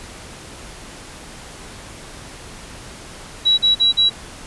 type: tone bursts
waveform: sine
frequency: 3900 Hz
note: B7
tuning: 23 cents flat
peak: -11 dBFS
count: 4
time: 3.45-4.099 s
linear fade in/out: 20 ms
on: 130 ms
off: 43 ms
effects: pink hiss -37 dBFS RMS until 4.46 s + resampled to 24000 Hz